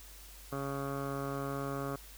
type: tone with low-pass filter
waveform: 15% pulse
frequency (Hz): 138.59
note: C#3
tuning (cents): 0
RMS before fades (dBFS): -37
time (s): 0.52-1.96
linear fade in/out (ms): 5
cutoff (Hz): 1100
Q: 3.7
effects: added 50 Hz sine -52 dBFS peak until 2.17 s + white hiss -54 dBFS RMS until 2.17 s